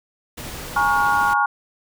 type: noise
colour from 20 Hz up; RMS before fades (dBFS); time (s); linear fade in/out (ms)
pink; -33; 0.37-1.34; 10
type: chord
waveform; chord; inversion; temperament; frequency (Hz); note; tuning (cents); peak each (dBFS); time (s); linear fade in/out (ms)
sine; Bb minor seventh; third; equal with one note detuned; 830.6 / 932.3 / 1108.7 / 1423; Ab5 / Bb5 / Db6 / F6; 0 / 0 / 0 / +32; -20 / -24 / -21 / -20; 0.76-1.46; 5
effects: none